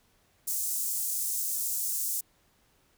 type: high-pass noise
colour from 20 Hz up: pink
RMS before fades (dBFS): -31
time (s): 0.47-2.21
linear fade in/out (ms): 10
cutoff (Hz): 7200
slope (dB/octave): 24
effects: pink hiss -67 dBFS RMS until 2.97 s